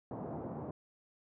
pink band-pass noise, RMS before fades -42 dBFS, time 0.11-0.71 s, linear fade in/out 2 ms, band 110 to 880 Hz, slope 24 dB/octave, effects none

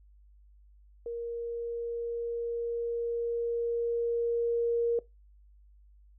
sine tone with level ramp, 469.1 Hz, A#4, 11 cents sharp, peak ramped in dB -33 to -24 dBFS, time 1.06-4.99 s, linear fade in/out 2 ms, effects noise-tail reverb RT60 0.2 s tail -21 dB re dry + added 50 Hz sine -55 dBFS peak until 6.18 s

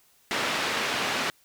white band-pass noise, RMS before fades -28 dBFS, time 0.31-1.3 s, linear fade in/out 0 ms, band 180 to 2900 Hz, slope 12 dB/octave, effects white hiss -62 dBFS RMS until 1.44 s

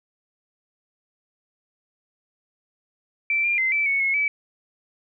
sine tone with pitch steps, 2335 / 2395 / 2069 / 2320 / 2214 / 2176 / 2297 Hz, D7 / D7 / C7 / D7 / C#7 / C#7 / D7, -11 / +33 / -20 / -22 / -3 / -33 / -39 cents, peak -19 dBFS, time 3.3-4.28 s, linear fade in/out 2 ms, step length 140 ms, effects none

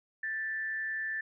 sine tone with frequency modulation, 1765 Hz, A6, 5 cents sharp, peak -32 dBFS, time 0.23-1.21 s, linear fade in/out 5 ms, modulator 172 Hz, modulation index 0.32, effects none

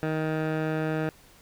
15% pulse tone with low-pass filter, 156.9 Hz, D#3, 15 cents sharp, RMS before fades -28 dBFS, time 0.03-1.09 s, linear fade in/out 0 ms, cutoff 1900 Hz, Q 1, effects pink hiss -55 dBFS RMS until 1.41 s

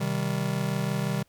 square chord, C minor, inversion none, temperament just, 130.81 / 156.98 / 196.22 Hz, C3 / Eb3 / G3, 0 / +16 / +2 cents, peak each -31 dBFS, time 0-1.23 s, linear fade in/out 10 ms, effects pink hiss -66 dBFS RMS until 1.28 s

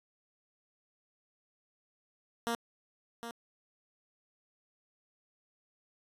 10% pulse tone with echo, 233.1 Hz, A#3, in tune, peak -23 dBFS, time 2.47-2.55 s, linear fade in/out 0 ms, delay 760 ms, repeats 1, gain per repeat -9 dB, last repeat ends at 3.31 s, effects resampled to 32000 Hz

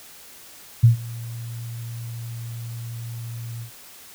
sine tone with ADSR envelope, 116.54 Hz, A#2, in tune, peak -7 dBFS, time 0.83-3.71 s, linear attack 12 ms, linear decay 120 ms, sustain -23 dB, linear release 97 ms, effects white hiss -45 dBFS RMS until 4.14 s

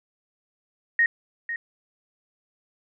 sine tone with echo, 1864.7 Hz, A#6, in tune, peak -16 dBFS, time 0.99-1.06 s, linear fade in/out 2 ms, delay 500 ms, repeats 1, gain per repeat -11 dB, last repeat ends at 1.56 s, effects none

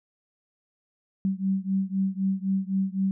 sine beating tone pair, 190.8 / 194.7 Hz, G3 / G3, -47 / -12 cents, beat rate 3.9 Hz, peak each -26 / -27 dBFS, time 1.25-3.11 s, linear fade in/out 0 ms, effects none

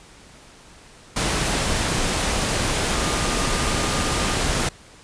sine tone in noise, 1213 Hz, D#6, 44 cents flat, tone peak -32 dBFS, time 2.95-4.35 s, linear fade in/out 5 ms, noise pink, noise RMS -22 dBFS, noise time 1.16-4.69 s, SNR -13 dB, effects pink hiss -47 dBFS RMS until 5.03 s + resampled to 22050 Hz

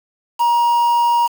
triangle tone with quantisation, 947 Hz, A#5, 27 cents sharp, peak -10 dBFS, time 0.39-1.28 s, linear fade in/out 20 ms, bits 5, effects none

